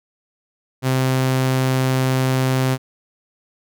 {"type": "tone", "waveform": "sawtooth", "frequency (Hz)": 130.5, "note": "C3", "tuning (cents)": -4, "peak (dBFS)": -12, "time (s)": [0.82, 2.78], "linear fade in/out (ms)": 50, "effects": []}